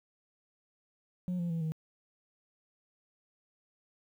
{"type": "tone with pitch steps", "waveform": "sine", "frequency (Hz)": [180, 172.47, 165.25, 158.34], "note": ["F#3", "F3", "E3", "D#3"], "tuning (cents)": [-47, -21, 5, 31], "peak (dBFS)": -28, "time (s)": [1.28, 1.72], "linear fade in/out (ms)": 0, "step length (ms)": 110, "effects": ["tanh soft clip ceiling -30 dBFS", "11-bit"]}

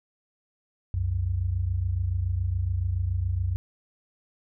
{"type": "tone pair together", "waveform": "sine", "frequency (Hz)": [65.41, 92.5], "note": ["C2", "F#2"], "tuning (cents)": [0, 0], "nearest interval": "tritone", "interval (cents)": 600, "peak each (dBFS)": [-29, -25], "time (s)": [0.94, 3.56], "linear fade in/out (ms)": 0, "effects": []}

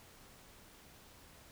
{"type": "silence", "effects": ["pink hiss -59 dBFS RMS until 1.51 s"]}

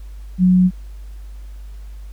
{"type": "tone", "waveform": "sine", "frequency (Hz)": 182.9, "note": "F#3", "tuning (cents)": -20, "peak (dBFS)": -9, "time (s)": [0.38, 0.71], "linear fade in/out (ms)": 50, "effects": ["added 50 Hz sine -31 dBFS peak until 2.12 s", "pink hiss -54 dBFS RMS until 2.12 s"]}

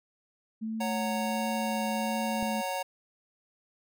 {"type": "tone with vibrato", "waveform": "sine", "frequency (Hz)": 220, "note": "A3", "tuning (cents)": 0, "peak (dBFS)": -31, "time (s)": [0.61, 2.62], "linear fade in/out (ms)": 20, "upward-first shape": "triangle", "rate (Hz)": 1.4, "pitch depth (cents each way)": 20}
{"type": "chord", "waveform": "square", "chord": "F# major", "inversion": "second", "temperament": "just", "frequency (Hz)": [555, 740, 925], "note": ["C#5", "F#5", "A#5"], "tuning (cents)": [2, 0, -14], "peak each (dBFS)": -36, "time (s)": [0.8, 2.83], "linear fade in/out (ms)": 10}
{"type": "click", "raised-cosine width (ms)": 3, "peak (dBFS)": -28, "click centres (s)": 2.427}
{"effects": []}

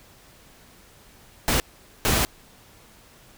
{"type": "noise bursts at uneven times", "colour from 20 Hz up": "pink", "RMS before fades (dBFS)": -21, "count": 2, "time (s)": [[1.48, 1.6], [2.05, 2.25]], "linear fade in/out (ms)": 0, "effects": ["pink hiss -52 dBFS RMS until 3.37 s"]}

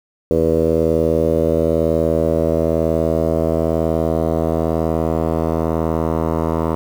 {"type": "tone with low-pass filter sweep", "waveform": "10% pulse", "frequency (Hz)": 81, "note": "E2", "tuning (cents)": -30, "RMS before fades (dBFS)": -17, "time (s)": [0.31, 6.75], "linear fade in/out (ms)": 0, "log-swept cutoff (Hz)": [500, 870], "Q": 4.4, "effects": ["7-bit"]}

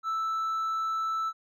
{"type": "tone with hard clipping", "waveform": "sine", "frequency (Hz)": 1318.5, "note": "E6", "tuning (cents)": 0, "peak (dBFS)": -28, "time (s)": [0.03, 1.33], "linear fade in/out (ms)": 50, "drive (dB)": 2, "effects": []}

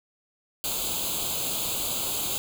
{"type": "noise with comb filter", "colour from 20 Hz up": "white", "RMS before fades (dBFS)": -29, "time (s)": [0.64, 2.38], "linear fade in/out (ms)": 0, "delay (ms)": 0.27, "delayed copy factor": 0.9, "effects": []}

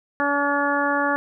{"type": "harmonic tone", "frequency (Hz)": 285.4, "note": "D4", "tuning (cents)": -49, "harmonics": [1, 2, 3, 4, 5, 6], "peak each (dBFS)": [-26, -26, -26, -26, -26, -26], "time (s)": [0.2, 1.16], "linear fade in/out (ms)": 0, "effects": []}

